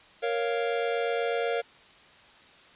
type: chord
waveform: square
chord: Bb minor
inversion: none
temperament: equal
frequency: 466.2 / 554.4 / 698.5 Hz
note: Bb4 / Db5 / F5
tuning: 0 / 0 / 0 cents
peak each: -29 / -33 / -33 dBFS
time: 0.22-1.62 s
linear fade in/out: 20 ms
effects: white hiss -54 dBFS RMS until 2.75 s + resampled to 8000 Hz